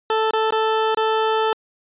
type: tone with dropouts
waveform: 20% pulse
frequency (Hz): 440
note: A4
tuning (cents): 0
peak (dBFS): -12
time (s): 0.1-1.53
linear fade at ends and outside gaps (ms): 2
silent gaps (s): 0.309-0.334 / 0.507-0.523 / 0.947-0.972
effects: resampled to 8000 Hz